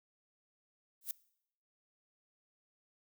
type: noise with exponential growth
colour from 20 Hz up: violet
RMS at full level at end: -32 dBFS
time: 1.01-1.11 s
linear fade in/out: 2 ms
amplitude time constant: 20 ms
effects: noise-tail reverb RT60 0.7 s tail -22 dB re dry